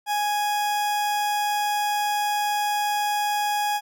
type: tone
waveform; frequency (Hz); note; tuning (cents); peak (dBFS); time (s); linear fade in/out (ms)
40% pulse; 830.6; G#5; 0; -21; 0.06-3.81; 50
effects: none